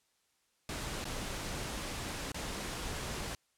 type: noise with dropouts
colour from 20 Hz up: pink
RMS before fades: -39 dBFS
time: 0.69-3.35 s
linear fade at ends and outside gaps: 1 ms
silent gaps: 1.043-1.053 / 2.319-2.344 s
effects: white hiss -75 dBFS RMS until 3.57 s + low-pass 10000 Hz 12 dB/octave